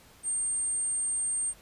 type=tone; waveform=sine; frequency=8680 Hz; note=C#9; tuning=37 cents flat; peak=-27 dBFS; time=0.23-1.54 s; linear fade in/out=50 ms; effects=pink hiss -56 dBFS RMS until 1.61 s + resampled to 32000 Hz